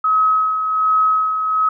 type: tone with tremolo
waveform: sine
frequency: 1277 Hz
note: D#6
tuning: 45 cents sharp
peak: -11 dBFS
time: 0.04-1.69 s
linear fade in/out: 5 ms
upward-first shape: sine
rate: 1.3 Hz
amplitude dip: 50%
effects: none